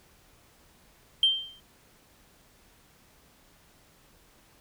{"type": "tone with exponential decay", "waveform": "sine", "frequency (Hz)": 3145, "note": "G7", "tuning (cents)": 5, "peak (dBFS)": -15, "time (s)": [1.23, 1.6], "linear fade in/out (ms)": 2, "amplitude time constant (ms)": 79, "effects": ["tanh soft clip ceiling -13 dBFS", "pink hiss -60 dBFS RMS until 4.6 s"]}